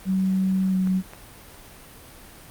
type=tone with pitch glide; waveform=sine; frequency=189.3 to 186.8 Hz; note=F#3 to F#3; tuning=+40 to +17 cents; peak=-19 dBFS; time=0.05-1.03 s; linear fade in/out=50 ms; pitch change=-23 cents; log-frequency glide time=0.69-0.77 s
type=clicks; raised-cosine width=0.5 ms; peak=-24 dBFS; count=2; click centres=0.873 / 1.135 s
effects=pink hiss -45 dBFS RMS until 2.5 s + Opus 32 kbps